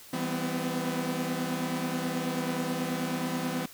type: chord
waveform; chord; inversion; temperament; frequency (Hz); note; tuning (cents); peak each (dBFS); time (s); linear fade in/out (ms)
sawtooth; C major seventh; first; equal with one note detuned; 164.81 / 196 / 246.9 / 256.2; E3 / G3 / B3 / C4; 0 / 0 / 0 / -36; -31 / -35 / -31 / -29; 0.13-3.66; 5
effects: white hiss -50 dBFS RMS until 3.73 s